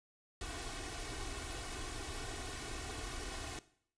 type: noise with comb filter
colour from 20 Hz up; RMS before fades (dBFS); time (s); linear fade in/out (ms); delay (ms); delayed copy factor
pink; -43; 0.41-3.59; 2; 2.7; +0.8
effects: noise-tail reverb RT60 0.6 s tail -17 dB re dry + resampled to 22050 Hz